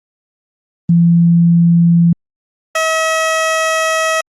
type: tone pair in turn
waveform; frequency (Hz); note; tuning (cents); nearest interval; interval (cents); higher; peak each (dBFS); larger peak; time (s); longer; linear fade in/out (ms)
sine / 15% pulse; 170 / 641.8; F3 / E5; -46 / -46; octave + major seventh; 2300; second; -6; neither; 0.89-2.13 / 2.75-4.21; second; 5
effects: low-pass 10000 Hz 12 dB/octave + Opus 24 kbps